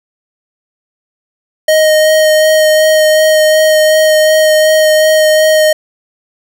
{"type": "tone with vibrato", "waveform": "square", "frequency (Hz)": 622.3, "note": "D#5", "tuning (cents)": 0, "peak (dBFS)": -6, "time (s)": [1.68, 5.73], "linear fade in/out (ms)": 5, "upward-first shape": "sine", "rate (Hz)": 2.7, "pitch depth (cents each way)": 11, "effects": []}